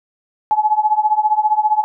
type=tone with tremolo; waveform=sine; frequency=854 Hz; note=G#5; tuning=48 cents sharp; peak=-8 dBFS; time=0.51-1.84 s; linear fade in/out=0 ms; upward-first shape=triangle; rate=15 Hz; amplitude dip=95%; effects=none